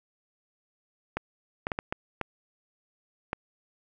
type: clicks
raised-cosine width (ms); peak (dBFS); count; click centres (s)
0.5; -14; 7; 1.17 / 1.669 / 1.718 / 1.789 / 1.925 / 2.213 / 3.331
effects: none